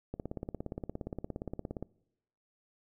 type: click train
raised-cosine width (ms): 2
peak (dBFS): -24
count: 30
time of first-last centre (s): 0.14-1.826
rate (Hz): 17.2
effects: noise-tail reverb RT60 0.9 s tail -25 dB re dry